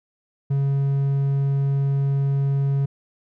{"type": "tone", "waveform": "triangle", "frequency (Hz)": 138.59, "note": "C#3", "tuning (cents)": 0, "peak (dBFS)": -16, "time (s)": [0.5, 2.86], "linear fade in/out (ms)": 10, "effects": []}